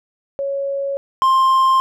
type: tone pair in turn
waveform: sine / triangle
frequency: 554.4 / 1054.2 Hz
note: C#5 / C6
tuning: 0 / +13 cents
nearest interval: major seventh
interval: 1113 cents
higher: second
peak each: -19 / -9 dBFS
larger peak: second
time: 0.39-0.97 / 1.22-1.8 s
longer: neither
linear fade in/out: 0 ms
effects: none